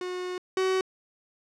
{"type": "tone pair in turn", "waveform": "45% pulse", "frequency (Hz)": [363.4, 376.7], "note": ["F#4", "F#4"], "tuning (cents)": [-31, 31], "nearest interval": "minor second", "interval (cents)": 62, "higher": "second", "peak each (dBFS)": [-31, -23], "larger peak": "second", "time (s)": [[0.01, 0.38], [0.57, 0.81]], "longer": "first", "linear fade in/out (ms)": 2, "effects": ["low-pass 6000 Hz 12 dB/octave"]}